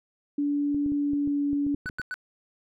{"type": "tone with pitch glide", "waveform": "sine", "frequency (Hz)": [288.4, 286.1], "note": ["D4", "D4"], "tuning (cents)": [-31, -45], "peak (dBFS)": -23, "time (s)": [0.38, 1.75], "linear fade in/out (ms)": 5, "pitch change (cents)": -14, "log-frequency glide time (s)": [0.96, 1.5]}
{"type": "clicks", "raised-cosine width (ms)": 3, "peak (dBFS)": -26, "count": 11, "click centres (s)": [0.746, 0.862, 0.92, 1.134, 1.275, 1.531, 1.666, 1.744, 1.859, 1.898, 1.997]}
{"type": "tone bursts", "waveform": "triangle", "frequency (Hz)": 1495, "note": "F#6", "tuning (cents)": 17, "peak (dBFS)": -28, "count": 3, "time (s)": [1.86, 2.141], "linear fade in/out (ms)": 0, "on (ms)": 31, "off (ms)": 94}
{"effects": []}